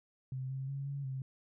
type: tone with pitch steps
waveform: sine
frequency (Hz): 130.6 / 133.6 / 138.2 / 140.2 / 132.5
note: C3 / C3 / C#3 / C#3 / C3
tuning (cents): -3 / +36 / -5 / +20 / +22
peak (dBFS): -36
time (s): 0.32-1.22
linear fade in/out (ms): 2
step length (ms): 180
effects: none